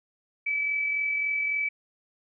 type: tone with amplitude modulation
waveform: sine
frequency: 2300 Hz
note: D7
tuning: 37 cents flat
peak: -23 dBFS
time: 0.46-1.69 s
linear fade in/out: 10 ms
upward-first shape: sine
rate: 43.6 Hz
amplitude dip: 35%
effects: none